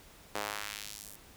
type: tone with high-pass filter sweep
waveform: sawtooth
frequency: 103.83 Hz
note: G#2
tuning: in tune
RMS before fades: -41 dBFS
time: 0.35-1.16 s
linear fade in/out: 5 ms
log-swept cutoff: 520 to 11000 Hz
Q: 0.83
effects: pink hiss -56 dBFS RMS until 1.36 s